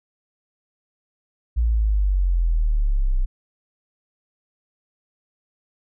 sine exponential sweep, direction down, 59.2 to 30.66 Hz, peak -16 dBFS, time 1.56-3.26 s, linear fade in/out 20 ms, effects none

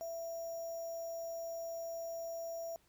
sine tone with sample-and-hold, 666 Hz, E5, 18 cents sharp, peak -39 dBFS, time 0.01-2.76 s, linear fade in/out 0 ms, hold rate 6300 Hz, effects pink hiss -71 dBFS RMS until 2.88 s

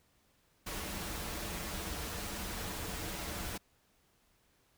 pink noise with comb filter, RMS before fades -40 dBFS, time 0.66-3.58 s, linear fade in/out 10 ms, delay 7.7 ms, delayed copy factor -0.5, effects pink hiss -71 dBFS RMS until 4.77 s

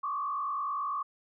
sine tone with frequency modulation, 1142 Hz, D6, 49 cents flat, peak -30 dBFS, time 0.03-1.03 s, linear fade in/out 10 ms, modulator 49.2 Hz, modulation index 1.2, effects none

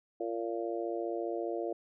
harmonic tone, 114.9 Hz, A#2, 25 cents flat, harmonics 3 / 4 / 5 / 6, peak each -36 / -38 / -39 / -40 dBFS, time 0.2-1.73 s, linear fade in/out 5 ms, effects none

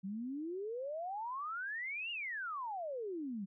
sine exponential two-way sweep, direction up then down, 185 to 2882 to 185 Hz, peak -38 dBFS, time 0.03-3.46 s, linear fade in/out 20 ms, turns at 2.11 s, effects none

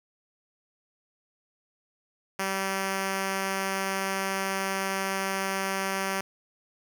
5% pulse tone, 193.2 Hz, G3, 25 cents flat, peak -16 dBFS, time 2.39-6.21 s, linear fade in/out 5 ms, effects none

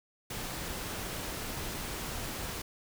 pink noise, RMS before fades -38 dBFS, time 0.3-2.62 s, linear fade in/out 5 ms, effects none

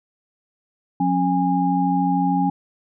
sine tone cluster, 178.8 / 272.1 / 819 Hz, F3 / C#4 / G#5, +41 / -32 / -24 cents, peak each -21 dBFS, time 1-2.5 s, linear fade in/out 5 ms, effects none

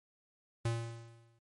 square tone with exponential decay, 115.9 Hz, A#2, 10 cents flat, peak -30 dBFS, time 0.65-1.39 s, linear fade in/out 5 ms, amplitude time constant 160 ms, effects MP3 48 kbps

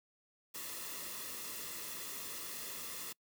white noise with comb filter, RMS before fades -44 dBFS, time 0.54-3.13 s, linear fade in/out 10 ms, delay 1.3 ms, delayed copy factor -0.6, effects noise-tail reverb RT60 0.1 s tail -25 dB re dry

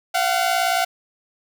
sawtooth tone pair together, 691.4 / 750 Hz, F5 / F#5, -18 / +23 cents, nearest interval minor second, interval 141 cents, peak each -17 dBFS, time 0.14-0.85 s, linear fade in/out 10 ms, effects none

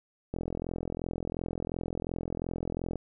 click train, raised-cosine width 2 ms, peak -20 dBFS, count 113, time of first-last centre 0.34-2.957 s, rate 42.8 Hz, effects none

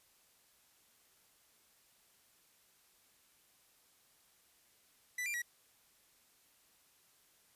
45% pulse tone with pitch steps, 1983 / 2376 / 1920 Hz, B6 / D7 / B6, +7 / +20 / -49 cents, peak -36 dBFS, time 5.18-5.42 s, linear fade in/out 5 ms, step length 80 ms, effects white hiss -69 dBFS RMS until 7.55 s + resampled to 32000 Hz

